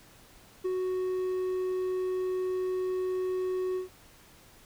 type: tone with ADSR envelope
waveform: triangle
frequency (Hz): 370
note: F#4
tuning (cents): 0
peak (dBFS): -24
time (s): 0.64-3.89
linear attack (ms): 16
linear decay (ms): 23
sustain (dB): -2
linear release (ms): 130
effects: pink hiss -56 dBFS RMS until 4.65 s